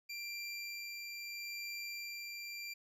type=tone with tremolo; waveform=25% pulse; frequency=2367 Hz; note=D7; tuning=13 cents sharp; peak=-37 dBFS; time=0.09-2.74 s; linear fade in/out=10 ms; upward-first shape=sine; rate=0.77 Hz; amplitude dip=25%; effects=resampled to 32000 Hz